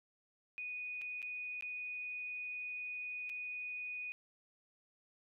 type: tone with dropouts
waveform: sine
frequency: 2478 Hz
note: D#7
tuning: 8 cents flat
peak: -40 dBFS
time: 0.58-4.12 s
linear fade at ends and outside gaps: 0 ms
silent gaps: 1.014-1.018 / 1.219-1.227 / 1.609-1.624 / 3.294-3.298 s
effects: none